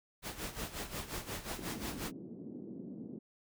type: noise with tremolo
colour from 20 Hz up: pink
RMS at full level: -39 dBFS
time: 0.22-2.12 s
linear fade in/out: 50 ms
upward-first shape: sine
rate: 5.6 Hz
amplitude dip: 75%
type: band-pass noise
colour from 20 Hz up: pink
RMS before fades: -46 dBFS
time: 1.58-3.19 s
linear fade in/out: 10 ms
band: 190 to 340 Hz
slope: 24 dB/octave
effects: none